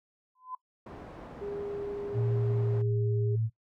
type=tone with exponential growth; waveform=sine; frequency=1017 Hz; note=C6; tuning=50 cents flat; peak=-33 dBFS; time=0.35-0.55 s; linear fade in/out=5 ms; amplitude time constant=43 ms
type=low-pass noise; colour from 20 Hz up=white; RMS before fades=-45 dBFS; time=0.86-2.82 s; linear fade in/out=5 ms; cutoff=630 Hz; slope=12 dB/octave
type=tone; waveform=sine; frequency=406.1 Hz; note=G#4; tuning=39 cents flat; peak=-34 dBFS; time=1.41-3.36 s; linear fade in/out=10 ms
type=tone with pitch glide; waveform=sine; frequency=115.7 to 111.82 Hz; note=A#2 to A2; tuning=-13 to +28 cents; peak=-26 dBFS; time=2.13-3.5 s; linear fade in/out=50 ms; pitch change=-59 cents; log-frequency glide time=2.33-3.08 s
effects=noise-tail reverb RT60 0.1 s tail -19 dB re dry